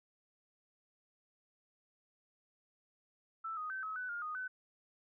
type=tone with pitch steps; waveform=sine; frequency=1323 / 1246 / 1540 / 1283 / 1499 / 1414 / 1238 / 1510 Hz; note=E6 / D#6 / G6 / E6 / F#6 / F6 / D#6 / F#6; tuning=+6 / +2 / -31 / -47 / +22 / +21 / -9 / +35 cents; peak=-38 dBFS; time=3.44-4.48 s; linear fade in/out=10 ms; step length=130 ms; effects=none